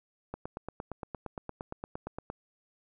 click train, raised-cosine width 1 ms, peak -23 dBFS, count 18, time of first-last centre 0.34-2.301 s, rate 8.67 Hz, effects none

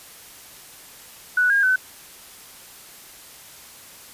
sine tone with pitch steps, 1479 / 1622 / 1515 Hz, F#6 / G#6 / F#6, -1 / -41 / +40 cents, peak -15 dBFS, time 1.37-1.76 s, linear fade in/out 5 ms, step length 130 ms, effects white hiss -44 dBFS RMS until 4.13 s + resampled to 32000 Hz

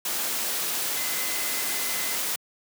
sine tone in noise, 2041 Hz, C7, 44 cents flat, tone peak -37 dBFS, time 0.97-2.16 s, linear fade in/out 5 ms, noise white, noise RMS -28 dBFS, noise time 0.05-2.36 s, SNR -12 dB, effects high-pass 200 Hz 12 dB/octave

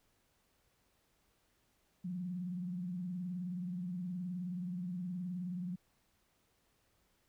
sine tone with vibrato, 179.2 Hz, F3, 45 cents sharp, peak -37 dBFS, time 2.04-5.76 s, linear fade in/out 10 ms, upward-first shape triangle, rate 19 Hz, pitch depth 99 cents each way, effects pink hiss -75 dBFS RMS until 7.28 s

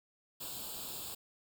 white noise with comb filter, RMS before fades -43 dBFS, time 0.4-1.15 s, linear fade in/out 10 ms, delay 0.25 ms, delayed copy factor +0.85, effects none

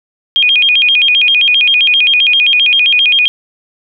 sine tone with vibrato, 2819 Hz, F7, 16 cents sharp, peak -6 dBFS, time 0.36-3.28 s, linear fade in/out 0 ms, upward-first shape square, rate 7.6 Hz, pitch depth 230 cents each way, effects none

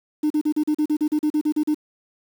sine tone bursts, 302.7 Hz, D#4, 48 cents flat, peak -15 dBFS, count 14, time 0.23-1.746 s, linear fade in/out 10 ms, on 73 ms, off 38 ms, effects tanh soft clip ceiling -15 dBFS + 7-bit

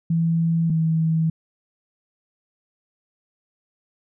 sine tone pair in turn, 165.4 / 161.25 Hz, E3 / E3, +6 / -38 cents, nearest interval unison, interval 44 cents, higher first, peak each -17 dBFS, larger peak neither, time 0.1-0.7 / 0.7-1.3 s, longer neither, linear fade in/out 5 ms, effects none

